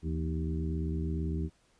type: harmonic tone with a mistuned harmonic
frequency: 77.7 Hz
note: D#2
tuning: 2 cents flat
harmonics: 1 / 2 / 3 / 4 / 5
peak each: -32 / -35 / -41 / -40 / -43 dBFS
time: 0.02-1.5 s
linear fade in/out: 50 ms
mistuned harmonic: 2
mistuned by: +99 cents
effects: pink hiss -68 dBFS RMS until 1.79 s + resampled to 22050 Hz